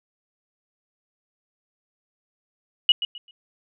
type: tone with echo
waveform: sine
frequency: 2913 Hz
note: F#7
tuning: 28 cents flat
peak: -11 dBFS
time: 2.89-2.92 s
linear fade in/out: 2 ms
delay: 130 ms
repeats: 3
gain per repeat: -12 dB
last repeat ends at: 3.31 s
effects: none